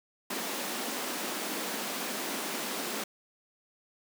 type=high-pass noise; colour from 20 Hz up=pink; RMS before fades=-35 dBFS; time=0.3-3.04 s; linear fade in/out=5 ms; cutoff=200 Hz; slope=48 dB/octave; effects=none